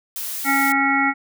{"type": "noise", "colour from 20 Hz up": "blue", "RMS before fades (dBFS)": -28, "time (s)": [0.16, 0.72], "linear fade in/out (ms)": 0}
{"type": "harmonic tone", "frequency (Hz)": 275.2, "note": "C#4", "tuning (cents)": -12, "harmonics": [1, 3, 5, 7, 8], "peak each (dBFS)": [-22, -22, -22, -22, -22], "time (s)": [0.44, 1.14], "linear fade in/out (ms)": 50}
{"effects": []}